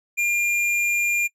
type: tone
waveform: square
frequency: 2400 Hz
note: D7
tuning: 37 cents sharp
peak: -20 dBFS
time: 0.17-1.28 s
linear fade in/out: 20 ms
effects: noise-tail reverb RT60 0.1 s tail -21 dB re dry + low-pass 12000 Hz 12 dB/octave